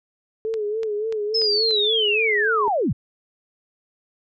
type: tone with vibrato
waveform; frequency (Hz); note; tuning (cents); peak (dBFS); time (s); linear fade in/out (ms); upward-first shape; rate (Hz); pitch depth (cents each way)
sine; 430.7; A4; -37; -22; 0.45-2.68; 0; sine; 3.5; 75
type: click train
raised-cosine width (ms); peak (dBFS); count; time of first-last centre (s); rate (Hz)
0.2; -20; 5; 0.54-1.71; 3.42
type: linear sweep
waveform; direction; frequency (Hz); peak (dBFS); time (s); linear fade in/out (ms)
sine; down; 5274 to 77.78; -18; 1.34-2.93; 10
effects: none